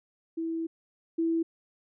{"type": "tone pair in turn", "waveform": "sine", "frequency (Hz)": [327.8, 329.5], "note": ["E4", "E4"], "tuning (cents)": [-10, -1], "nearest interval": "unison", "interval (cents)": 9, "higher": "second", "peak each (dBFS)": [-29, -24], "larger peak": "second", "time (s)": [[0.37, 0.67], [1.18, 1.43]], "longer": "first", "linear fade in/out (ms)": 10, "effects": []}